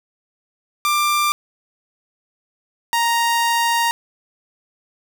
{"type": "tone pair in turn", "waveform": "sawtooth", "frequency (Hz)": [1186, 933.5], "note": ["D6", "A#5"], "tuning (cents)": [17, 2], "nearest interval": "major third", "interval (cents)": 415, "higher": "first", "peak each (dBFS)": -12, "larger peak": "neither", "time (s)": [[0.85, 1.32], [2.93, 3.91]], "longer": "second", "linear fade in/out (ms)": 0, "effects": []}